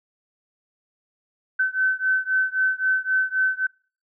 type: beating tone pair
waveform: sine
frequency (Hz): 1525 / 1528.8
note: G6 / G6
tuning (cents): -48 / -44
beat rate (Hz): 3.8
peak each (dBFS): -22 / -23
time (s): 1.59-3.67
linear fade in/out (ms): 10
effects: noise-tail reverb RT60 0.4 s tail -26 dB re dry